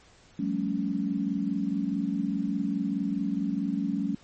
sine tone cluster, 177.8 / 197.2 / 222 / 279 Hz, F3 / G3 / A3 / C#4, +31 / +11 / +16 / +11 cents, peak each -35 / -30 / -32 / -30 dBFS, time 0.39-4.15 s, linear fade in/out 5 ms, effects pink hiss -57 dBFS RMS until 4.23 s + MP3 32 kbps

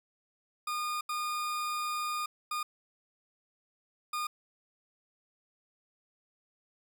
40% pulse tone bursts at uneven times, 1219 Hz, D#6, 36 cents flat, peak -31 dBFS, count 4, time 0.67-1.01 / 1.09-2.26 / 2.51-2.63 / 4.13-4.27 s, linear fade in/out 5 ms, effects none

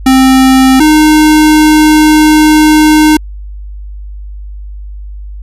square tone pair in turn, 262.6 / 307.2 Hz, C4 / D#4, +6 / -22 cents, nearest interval minor third, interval 272 cents, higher second, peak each -3 dBFS, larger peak neither, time 0.06-0.8 / 0.8-3.17 s, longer second, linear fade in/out 5 ms, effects added 50 Hz sine -21 dBFS peak until 5.42 s + resampled to 32000 Hz

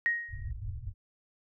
sine tone with exponential decay, 1877 Hz, A#6, 11 cents sharp, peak -22 dBFS, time 0.06-0.51 s, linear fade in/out 0 ms, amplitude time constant 97 ms
white low-pass noise, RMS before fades -38 dBFS, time 0.28-0.94 s, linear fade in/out 50 ms, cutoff 120 Hz, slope 96 dB/octave
effects none

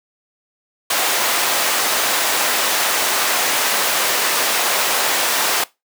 pink high-pass noise, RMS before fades -18 dBFS, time 0.9-5.64 s, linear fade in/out 5 ms, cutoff 640 Hz, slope 12 dB/octave, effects noise-tail reverb RT60 0.2 s tail -20 dB re dry

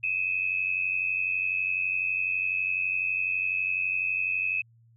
sine tone pair together, 2517 / 2609 Hz, D#7 / E7, +19 / -18 cents, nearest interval minor second, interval 63 cents, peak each -28 dBFS, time 0.03-4.62 s, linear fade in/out 10 ms, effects added 115 Hz sine -56 dBFS peak until 4.96 s

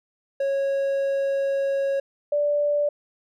triangle / sine tone pair in turn, 550 / 584.8 Hz, C#5 / D5, -14 / -7 cents, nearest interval minor second, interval 107 cents, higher second, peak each -19 dBFS, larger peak neither, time 0.4-2 / 2.32-2.89 s, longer first, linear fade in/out 5 ms, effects none

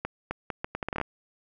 accelerating click train, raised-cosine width 0.5 ms, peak -15 dBFS, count 12, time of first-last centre 0.05-1.014 s, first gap 260 ms, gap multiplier 0.74, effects none

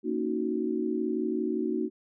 sine chord, D# minor seventh, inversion second, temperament equal with one note detuned, 233.1 / 278.6 / 311.1 / 370 Hz, A#3 / C#4 / D#4 / F#4, 0 / +9 / 0 / 0 cents, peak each -32 / -36 / -31 / -31 dBFS, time 0.03-1.9 s, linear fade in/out 50 ms, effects none

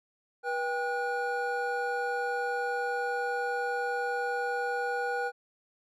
triangle tone cluster, 485 / 795 / 1455 Hz, B4 / G5 / F#6, -31 / +24 / -29 cents, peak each -31 dBFS, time 0.43-5.32 s, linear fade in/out 50 ms, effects none

